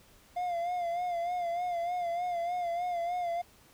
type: tone with vibrato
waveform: triangle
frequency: 700 Hz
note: F5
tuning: 4 cents sharp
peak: -28 dBFS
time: 0.36-3.42 s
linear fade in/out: 10 ms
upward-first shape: sine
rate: 3.3 Hz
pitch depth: 54 cents each way
effects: pink hiss -60 dBFS RMS until 3.73 s